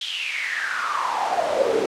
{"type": "noise with high-pass filter sweep", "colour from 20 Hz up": "brown", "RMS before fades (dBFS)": -24, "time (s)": [0.01, 1.86], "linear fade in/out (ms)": 5, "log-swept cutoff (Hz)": [3400, 400], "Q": 7.7, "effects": ["low-pass 8000 Hz 12 dB/octave"]}